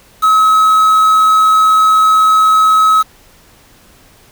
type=tone with quantisation; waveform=triangle; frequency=1282 Hz; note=E6; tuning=49 cents flat; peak=-4 dBFS; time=0.22-3.03 s; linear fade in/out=20 ms; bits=4; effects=pink hiss -45 dBFS RMS until 4.31 s